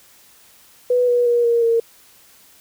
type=tone with pitch steps; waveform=sine; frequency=493.9 / 485.4 / 477.1 / 468.9 / 460.8 Hz; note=B4 / B4 / A#4 / A#4 / A#4; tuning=0 / -30 / +40 / +10 / -20 cents; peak=-13 dBFS; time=0.9-1.8 s; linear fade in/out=5 ms; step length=180 ms; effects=white hiss -50 dBFS RMS until 2.6 s